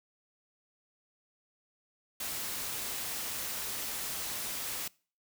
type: noise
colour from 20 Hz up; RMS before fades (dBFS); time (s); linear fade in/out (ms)
white; -37; 2.2-4.88; 5
effects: noise-tail reverb RT60 0.4 s tail -24 dB re dry